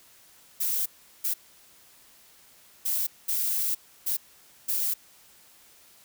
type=noise bursts at uneven times; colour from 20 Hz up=violet; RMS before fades=-27 dBFS; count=6; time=0.6-0.86 / 1.24-1.34 / 2.85-3.07 / 3.28-3.75 / 4.06-4.17 / 4.68-4.94 s; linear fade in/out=10 ms; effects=white hiss -56 dBFS RMS until 6.04 s